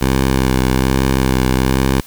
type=tone with vibrato; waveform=10% pulse; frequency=65.3 Hz; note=C2; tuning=3 cents flat; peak=-4 dBFS; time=0.01-2.01 s; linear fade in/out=5 ms; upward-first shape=sine; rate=1.2 Hz; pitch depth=28 cents each way; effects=white hiss -40 dBFS RMS until 2.06 s